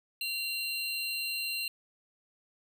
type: tone pair together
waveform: square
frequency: 2754 / 4126 Hz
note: F7 / C8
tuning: -25 / -25 cents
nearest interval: perfect fifth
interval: 700 cents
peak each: -35 / -36 dBFS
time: 0.21-1.68 s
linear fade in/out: 2 ms
effects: none